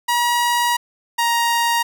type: tone pair in turn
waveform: sawtooth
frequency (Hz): 958 / 937.7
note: A#5 / A#5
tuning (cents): +47 / +10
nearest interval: unison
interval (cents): 37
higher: first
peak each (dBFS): -12 / -12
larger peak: neither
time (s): 0.08-0.77 / 1.18-1.83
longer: first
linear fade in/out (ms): 10
effects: none